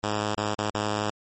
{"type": "tone with dropouts", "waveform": "5% pulse", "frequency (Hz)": 105.2, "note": "G#2", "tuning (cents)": 23, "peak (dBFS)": -14, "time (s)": [0.03, 1.1], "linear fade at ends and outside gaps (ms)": 5, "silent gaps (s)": [[0.348, 0.373], [0.546, 0.584], [0.704, 0.744]], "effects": ["MP3 32 kbps"]}